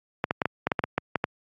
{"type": "clicks", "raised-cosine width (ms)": 0.5, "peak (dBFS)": -8, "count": 11, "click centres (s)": [0.241, 0.309, 0.418, 0.456, 0.67, 0.718, 0.792, 0.839, 0.98, 1.157, 1.241], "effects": ["high-pass 100 Hz 12 dB/octave", "AAC 32 kbps"]}